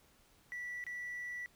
triangle tone with dropouts, 1957 Hz, B6, 16 cents flat, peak -37 dBFS, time 0.52-1.46 s, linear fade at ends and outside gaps 0 ms, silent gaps 0.84-0.866 s, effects tanh soft clip ceiling -36 dBFS + pink hiss -67 dBFS RMS until 1.55 s

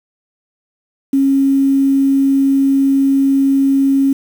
sine tone with quantisation, 273 Hz, C#4, 26 cents flat, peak -9 dBFS, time 1.13-4.13 s, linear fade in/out 5 ms, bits 6, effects none

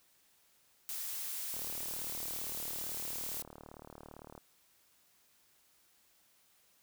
blue noise, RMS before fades -40 dBFS, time 0.89-3.42 s, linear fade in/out 0 ms
click train, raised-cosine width 1 ms, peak -35 dBFS, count 108, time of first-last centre 1.54-4.378 s, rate 37.7 Hz
effects white hiss -69 dBFS RMS until 6.82 s

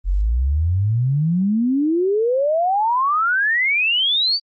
sine exponential sweep, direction up, 43 to 4699 Hz, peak -15 dBFS, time 0.04-4.4 s, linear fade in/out 50 ms, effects Opus 24 kbps

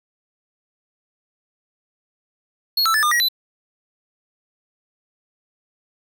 square tone with pitch steps, 4323 / 1323 / 1743 / 1208 / 1907 / 3996 Hz, C#8 / E6 / A6 / D6 / A#6 / B7, -44 / +6 / -17 / +48 / +39 / +20 cents, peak -16 dBFS, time 2.77-3.286 s, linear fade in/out 5 ms, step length 86 ms, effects none

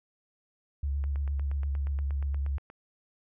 sine tone with vibrato, 70.2 Hz, C#2, 22 cents sharp, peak -27 dBFS, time 0.83-2.58 s, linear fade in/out 5 ms, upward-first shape square, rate 8.7 Hz, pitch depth 29 cents each way
click train, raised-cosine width 0.5 ms, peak -32 dBFS, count 15, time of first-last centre 1.04-2.701 s, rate 8.43 Hz
effects none

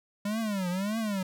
square tone with vibrato, 200 Hz, G3, 35 cents sharp, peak -29 dBFS, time 0.25-1.23 s, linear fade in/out 5 ms, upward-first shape triangle, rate 1.7 Hz, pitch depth 240 cents each way, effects none

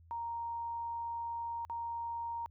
sine tone with dropouts, 932.3 Hz, A#5, in tune, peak -36 dBFS, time 0.11-2.46 s, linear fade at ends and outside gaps 0 ms, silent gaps 1.65-1.698 s, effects added 83 Hz sine -57 dBFS peak until 2.5 s

